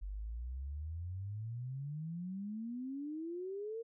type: exponential sweep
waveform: sine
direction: up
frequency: 46.81 to 466.2 Hz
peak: -39 dBFS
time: 0.01-3.83 s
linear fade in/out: 20 ms
effects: none